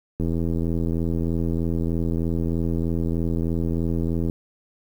click train, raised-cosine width 3 ms, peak -13 dBFS, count 342, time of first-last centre 0.2-4.299 s, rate 83.2 Hz, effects 8-bit

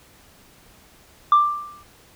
sine tone with exponential decay, 1181 Hz, D6, 9 cents sharp, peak -7 dBFS, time 1.32-1.83 s, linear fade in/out 2 ms, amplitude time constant 110 ms, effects tanh soft clip ceiling -8 dBFS + pink hiss -52 dBFS RMS until 2.15 s

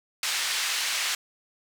pink band-pass noise, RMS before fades -28 dBFS, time 0.23-1.15 s, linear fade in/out 2 ms, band 1900 to 7600 Hz, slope 12 dB/octave, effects none

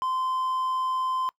triangle tone, 1034 Hz, C6, 21 cents flat, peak -23 dBFS, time 0.02-1.29 s, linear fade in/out 0 ms, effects noise-tail reverb RT60 0.1 s tail -22 dB re dry

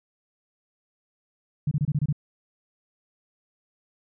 sine tone bursts, 146.7 Hz, D3, 2 cents flat, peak -20 dBFS, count 7, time 1.67-2.127 s, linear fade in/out 5 ms, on 43 ms, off 26 ms, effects none

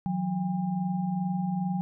sine tone cluster, 160.7 / 183.1 / 804 Hz, E3 / F#3 / G5, -44 / -18 / +44 cents, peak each -35 / -27 / -36 dBFS, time 0.06-1.81 s, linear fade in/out 0 ms, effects none

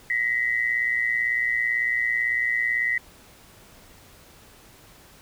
sine tone pair together, 1900 / 2018 Hz, A#6 / B6, +33 / +37 cents, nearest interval minor second, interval 104 cents, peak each -24 dBFS, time 0.1-2.98 s, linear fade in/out 2 ms, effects pink hiss -51 dBFS RMS until 5.21 s

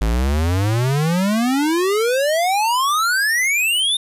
square exponential sweep, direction up, 51.7 to 3671 Hz, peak -16 dBFS, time 0.01-3.97 s, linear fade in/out 5 ms, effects resampled to 32000 Hz + 8-bit

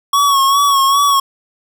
square tone with vibrato, 1111 Hz, C#6, 4 cents sharp, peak -10 dBFS, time 0.13-1.2 s, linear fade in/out 5 ms, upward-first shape sine, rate 2.5 Hz, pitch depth 47 cents each way, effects none

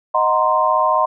sine chord, C half-diminished seventh, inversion first, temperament equal, 622.3 / 740 / 932.3 / 1046.5 Hz, Eb5 / Gb5 / Bb5 / C6, 0 / 0 / 0 / 0 cents, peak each -19 / -22 / -19 / -16 dBFS, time 0.14-1.06 s, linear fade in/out 10 ms, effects none

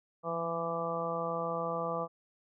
harmonic tone with a mistuned harmonic, 167.1 Hz, E3, 24 cents sharp, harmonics 1 / 2 / 3 / 4 / 5 / 6 / 7, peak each -41 / -46 / -36 / -38 / -42 / -43 / -37 dBFS, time 0.23-2.08 s, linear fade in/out 50 ms, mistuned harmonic 1, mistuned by +29 cents, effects none

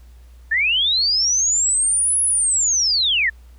sine linear two-way sweep, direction up then down, 1715 to 10548 to 1715 Hz, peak -15 dBFS, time 0.51-3.3 s, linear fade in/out 10 ms, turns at 2.22 s, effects added 60 Hz sine -41 dBFS peak until 3.58 s + pink hiss -58 dBFS RMS until 3.58 s

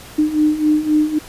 sine beating tone pair, 301.9 / 305.7 Hz, D4 / D#4, +48 / -30 cents, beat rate 3.8 Hz, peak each -18 / -14 dBFS, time 0.18-1.19 s, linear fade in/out 10 ms, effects pink hiss -38 dBFS RMS until 1.28 s + resampled to 32000 Hz

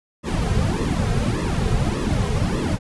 brown noise with flanger, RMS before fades -21 dBFS, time 0.23-2.79 s, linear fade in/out 50 ms, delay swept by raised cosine 1.3 to 3.5 ms, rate 1.7 Hz, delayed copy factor -0.85, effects resampled to 24000 Hz

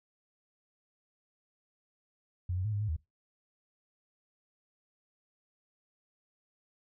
sine tone with pitch steps, 89.5 / 92.5 / 107.7 / 102.5 / 106.7 / 78.3 Hz, F2 / F#2 / A2 / G#2 / G#2 / D#2, +43 / 0 / -37 / -22 / +47 / +11 cents, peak -30 dBFS, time 2.49-2.964 s, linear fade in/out 5 ms, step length 79 ms, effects noise-tail reverb RT60 0.2 s tail -21 dB re dry

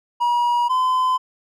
triangle tone pair in turn, 960 / 1021.5 Hz, B5 / C6, -49 / -42 cents, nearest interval minor second, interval 107 cents, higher second, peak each -14 dBFS, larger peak neither, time 0.2-0.69 / 0.69-1.18 s, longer neither, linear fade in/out 20 ms, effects none

